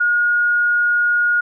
sine tone, 1437 Hz, F6, 49 cents sharp, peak -13 dBFS, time 0-1.41 s, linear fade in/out 10 ms, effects none

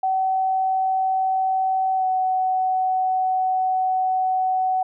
sine tone with pitch glide, 759 to 749 Hz, F#5 to F#5, +44 to +21 cents, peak -18 dBFS, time 0.03-4.83 s, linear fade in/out 5 ms, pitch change -23 cents, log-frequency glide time 1.96-2.06 s, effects none

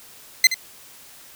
20% pulse tone with echo, 2060 Hz, C7, 28 cents flat, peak -4 dBFS, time 0.44-0.47 s, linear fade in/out 2 ms, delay 73 ms, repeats 1, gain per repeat -12 dB, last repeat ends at 0.543 s, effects white hiss -46 dBFS RMS until 1.35 s

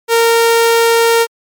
sawtooth tone, 461.5 Hz, A#4, 17 cents flat, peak -4 dBFS, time 0.08-1.27 s, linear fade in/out 50 ms, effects MP3 96 kbps

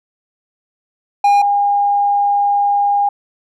triangle / sine tone pair in turn, 811 / 811 Hz, G#5 / G#5, -41 / -41 cents, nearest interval unison, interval 0 cents, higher neither, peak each -6 / -11 dBFS, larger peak first, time 1.24-1.42 / 1.42-3.09 s, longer second, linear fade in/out 5 ms, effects none

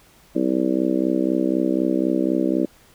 harmonic tone, 64 Hz, C2, 38 cents flat, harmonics 3 / 4 / 5 / 6 / 7 / 8 / 9, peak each -27 / -23 / -21 / -28 / -30 / -32 / -29 dBFS, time 0.35-2.66 s, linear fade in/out 10 ms, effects pink hiss -53 dBFS RMS until 2.94 s

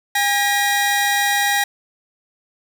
sawtooth tone pair together, 811 / 1906.7 Hz, G#5 / A#6, -41 / +39 cents, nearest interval octave + minor third, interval 1480 cents, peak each -15 / -15 dBFS, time 0.15-1.64 s, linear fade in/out 5 ms, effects none

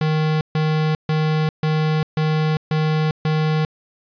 square tone bursts, 155.56 Hz, D#3, in tune, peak -17 dBFS, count 7, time 0.01-3.65 s, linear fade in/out 2 ms, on 400 ms, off 140 ms, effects resampled to 11025 Hz + 8-bit

